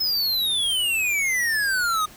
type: exponential sweep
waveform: square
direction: down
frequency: 5210 to 1227 Hz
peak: -21 dBFS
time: 0-2.06 s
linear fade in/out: 10 ms
effects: pink hiss -46 dBFS RMS until 2.16 s